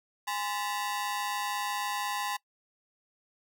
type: ring-modulated tone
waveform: sawtooth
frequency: 926 Hz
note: A#5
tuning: 12 cents flat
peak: -24 dBFS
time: 0.27-2.37 s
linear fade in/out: 10 ms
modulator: 104 Hz
effects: noise-tail reverb RT60 0.1 s tail -22 dB re dry